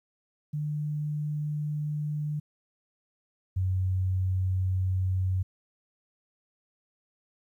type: tone pair in turn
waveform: sine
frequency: 149.6 / 93.26 Hz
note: D3 / F#2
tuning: +32 / +14 cents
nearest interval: minor sixth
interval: 818 cents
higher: first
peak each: -28 / -24 dBFS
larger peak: second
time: 0.53-2.4 / 3.56-5.43 s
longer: neither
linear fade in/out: 10 ms
effects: 11-bit